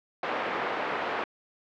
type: band-pass noise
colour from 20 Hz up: pink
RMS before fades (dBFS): -31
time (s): 0.23-1.24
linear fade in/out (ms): 2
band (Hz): 480 to 1900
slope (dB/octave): 12
effects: low-pass 4000 Hz 12 dB/octave